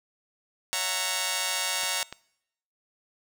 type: chord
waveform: 5% pulse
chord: F# dominant seventh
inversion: second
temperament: just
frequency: 555 / 666 / 740 / 925 Hz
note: C#5 / E5 / F#5 / A#5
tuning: +2 / +18 / 0 / -14 cents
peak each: -24 / -24 / -23 / -19 dBFS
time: 0.73-2.03 s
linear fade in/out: 0 ms
type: clicks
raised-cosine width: 0.2 ms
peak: -19 dBFS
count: 2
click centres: 1.834 / 2.126 s
effects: noise-tail reverb RT60 0.8 s tail -25 dB re dry